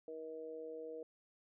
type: tone with amplitude modulation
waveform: sine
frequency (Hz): 476.4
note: A#4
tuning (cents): +38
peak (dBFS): -40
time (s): 0.08-1.03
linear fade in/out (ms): 2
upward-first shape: sine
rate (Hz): 158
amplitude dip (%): 85
effects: none